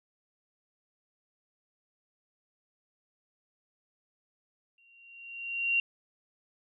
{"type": "tone with exponential growth", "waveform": "sine", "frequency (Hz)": 2759, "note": "F7", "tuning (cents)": -22, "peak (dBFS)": -22, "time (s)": [4.78, 5.8], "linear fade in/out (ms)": 2, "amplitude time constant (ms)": 220, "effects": []}